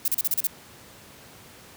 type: noise bursts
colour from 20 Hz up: violet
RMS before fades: -23 dBFS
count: 7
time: 0.05-0.47 s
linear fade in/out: 2 ms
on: 30 ms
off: 35 ms
effects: pink hiss -48 dBFS RMS until 1.76 s + high-pass 80 Hz 12 dB/octave